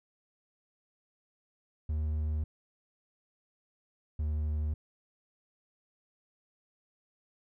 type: tone pair in turn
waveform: triangle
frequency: 76.8 / 76.01 Hz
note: D#2 / D#2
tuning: -22 / -40 cents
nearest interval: unison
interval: 18 cents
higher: first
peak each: -27 / -27 dBFS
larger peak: neither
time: 1.89-2.44 / 4.19-4.74 s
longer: neither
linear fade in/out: 5 ms
effects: none